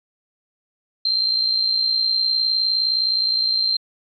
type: tone with amplitude modulation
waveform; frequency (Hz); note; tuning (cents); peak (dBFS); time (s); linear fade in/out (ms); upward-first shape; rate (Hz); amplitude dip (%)
sine; 4149; C8; -15; -14; 1.05-3.77; 5; sine; 59.5; 55
effects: MP3 96 kbps